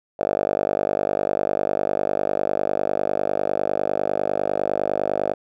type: tone with band-pass filter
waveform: 5% pulse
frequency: 49.95 Hz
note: G1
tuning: 33 cents sharp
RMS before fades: -23 dBFS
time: 0.19-5.34 s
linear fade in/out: 10 ms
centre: 630 Hz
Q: 3.7
effects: none